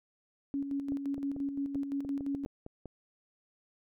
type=tone with tremolo; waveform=sine; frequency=278.9 Hz; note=C#4; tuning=11 cents sharp; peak=-30 dBFS; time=0.54-2.45 s; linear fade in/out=0 ms; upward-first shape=square; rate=5.8 Hz; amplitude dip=50%
type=clicks; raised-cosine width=2 ms; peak=-30 dBFS; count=10; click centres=0.921 / 1.18 / 1.364 / 1.756 / 2.049 / 2.208 / 2.348 / 2.461 / 2.664 / 2.857 s
effects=none